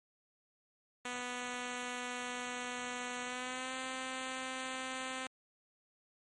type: tone with pitch glide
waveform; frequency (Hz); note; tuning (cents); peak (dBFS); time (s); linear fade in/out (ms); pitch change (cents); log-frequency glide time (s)
5% pulse; 246.9 to 259.8; B3 to C4; 0 to -12; -27; 1.05-5.27; 2; +88; 3.23-3.72
effects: MP3 48 kbps